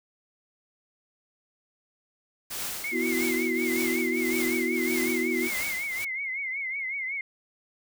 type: noise with tremolo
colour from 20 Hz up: white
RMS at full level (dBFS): -32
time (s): 2.5-6.05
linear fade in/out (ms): 10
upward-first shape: triangle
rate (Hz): 1.7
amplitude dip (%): 80
type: tone with vibrato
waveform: sine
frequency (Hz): 2140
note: C7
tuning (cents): +38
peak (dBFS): -29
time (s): 2.84-7.21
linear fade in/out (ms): 2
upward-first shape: triangle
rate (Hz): 5.4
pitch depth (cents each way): 110
type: chord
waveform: sine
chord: B suspended fourth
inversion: none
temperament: just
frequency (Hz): 246.9 / 329.3 / 370.4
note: B3 / E4 / F#4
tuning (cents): 0 / -2 / +2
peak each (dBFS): -30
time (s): 2.91-5.5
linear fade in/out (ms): 50
effects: none